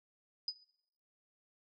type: tone with exponential decay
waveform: sine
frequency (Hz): 4978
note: D#8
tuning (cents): 0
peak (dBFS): -30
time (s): 0.48-0.58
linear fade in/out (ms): 2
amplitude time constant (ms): 21
effects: noise-tail reverb RT60 0.7 s tail -19 dB re dry